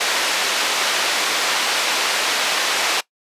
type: band-pass noise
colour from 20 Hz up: white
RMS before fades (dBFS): -20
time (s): 0-3.01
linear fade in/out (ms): 10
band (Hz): 440 to 4300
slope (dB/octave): 12
effects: noise-tail reverb RT60 0.1 s tail -20 dB re dry + resampled to 32000 Hz